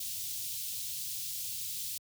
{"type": "band-stop noise", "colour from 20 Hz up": "white", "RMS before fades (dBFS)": -38, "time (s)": [0, 1.98], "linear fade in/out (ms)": 5, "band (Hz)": [130, 3200], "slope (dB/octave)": 24, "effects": ["high-pass 80 Hz 12 dB/octave"]}